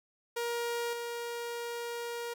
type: tone with level steps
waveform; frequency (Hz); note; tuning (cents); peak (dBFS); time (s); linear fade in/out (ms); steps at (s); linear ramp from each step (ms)
sawtooth; 472.4; A#4; +23; -28 / -32; 0.36-2.34; 10; 0.93; 2
effects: none